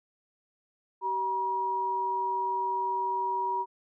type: tone pair together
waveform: sine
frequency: 384 / 957 Hz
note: G4 / A#5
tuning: -36 / +45 cents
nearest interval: octave + major third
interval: 1581 cents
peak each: -37 / -27 dBFS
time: 1.01-3.66 s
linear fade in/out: 50 ms
effects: none